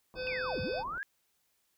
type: low-pass noise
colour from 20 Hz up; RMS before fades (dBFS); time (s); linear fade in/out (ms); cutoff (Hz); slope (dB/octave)
pink; -50; 0.14-0.98; 0; 1200; 96
type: harmonic tone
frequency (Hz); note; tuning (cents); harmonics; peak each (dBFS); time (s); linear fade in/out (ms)
509; C5; -48; 1 / 3 / 5 / 7 / 9 / 10; -36 / -43 / -44 / -50 / -47 / -49; 0.15-0.84; 50
type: linear two-way sweep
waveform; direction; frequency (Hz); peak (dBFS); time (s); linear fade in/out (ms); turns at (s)
sine; down then up; 2637 to 56.7 to 1702; -35; 0.27-1.03; 0; 0.61
effects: white hiss -75 dBFS RMS until 1.77 s